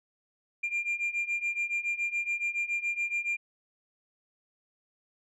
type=beating tone pair; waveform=sine; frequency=2389 / 2396.1 Hz; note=D7 / D7; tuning=+29 / +34 cents; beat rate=7.1 Hz; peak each=-31 / -29 dBFS; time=0.63-3.37 s; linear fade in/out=10 ms; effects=tanh soft clip ceiling -25 dBFS